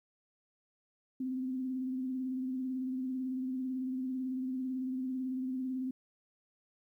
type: tone with vibrato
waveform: sine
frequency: 258.4 Hz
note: C4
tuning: 21 cents flat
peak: -33 dBFS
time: 1.2-5.91 s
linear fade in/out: 5 ms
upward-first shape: sine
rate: 18 Hz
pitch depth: 34 cents each way
effects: 12-bit